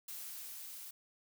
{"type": "noise with level ramp", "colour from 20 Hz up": "blue", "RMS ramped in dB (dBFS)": [-45, -49], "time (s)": [0.08, 0.91], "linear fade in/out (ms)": 5, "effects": []}